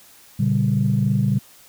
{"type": "chord", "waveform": "sine", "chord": "G diminished", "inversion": "first", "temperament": "just", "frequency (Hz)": [117.6, 141.12, 196], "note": ["Bb2", "Db3", "G3"], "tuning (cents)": [16, 31, 0], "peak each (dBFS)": -20, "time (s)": [0.39, 1.39], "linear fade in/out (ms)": 10, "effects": ["tanh soft clip ceiling -8 dBFS", "white hiss -49 dBFS RMS until 1.68 s"]}